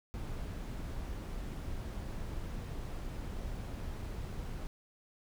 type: noise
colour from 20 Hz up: brown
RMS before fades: -40 dBFS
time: 0.14-4.67 s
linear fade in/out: 0 ms
effects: none